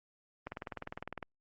click train, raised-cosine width 0.5 ms, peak -25 dBFS, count 16, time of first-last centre 0.47-1.228 s, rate 19.8 Hz, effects Opus 24 kbps

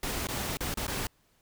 pink noise with dropouts, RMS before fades -33 dBFS, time 0.03-1.07 s, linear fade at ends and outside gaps 2 ms, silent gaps 0.271-0.286 / 0.571-0.606 / 0.741-0.772 / 0.868-0.879 s, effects pink hiss -68 dBFS RMS until 1.41 s

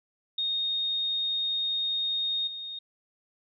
sine tone with level steps, 3705 Hz, A#7, 11 cents flat, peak -26 / -35 dBFS, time 0.38-2.79 s, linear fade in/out 5 ms, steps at 2.47 s, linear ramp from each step 5 ms, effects none

